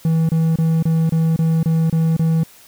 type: tone bursts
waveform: triangle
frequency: 162.2 Hz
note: E3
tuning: 28 cents flat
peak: -11 dBFS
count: 9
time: 0.05-2.434 s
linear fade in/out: 2 ms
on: 240 ms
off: 28 ms
effects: white hiss -46 dBFS RMS until 2.67 s